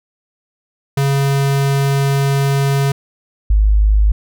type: tone pair in turn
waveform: square / sine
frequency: 138.59 / 51.91 Hz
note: C#3 / G#1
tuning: 0 / 0 cents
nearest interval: octave + perfect fourth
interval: 1700 cents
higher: first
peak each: -13 / -8 dBFS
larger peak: second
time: 0.97-2.92 / 3.5-4.12 s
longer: first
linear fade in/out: 5 ms
effects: none